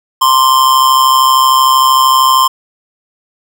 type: tone with amplitude modulation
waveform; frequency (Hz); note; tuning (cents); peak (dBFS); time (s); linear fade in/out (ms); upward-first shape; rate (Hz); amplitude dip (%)
square; 1046.5; C6; 0; -4; 0.21-2.48; 10; sine; 133; 55
effects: none